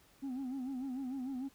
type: tone with vibrato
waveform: sine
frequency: 261.6 Hz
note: C4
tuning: in tune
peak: -34 dBFS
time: 0.22-1.49 s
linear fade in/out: 20 ms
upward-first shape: sine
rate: 6.7 Hz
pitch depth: 98 cents each way
effects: tanh soft clip ceiling -36 dBFS + pink hiss -65 dBFS RMS until 1.54 s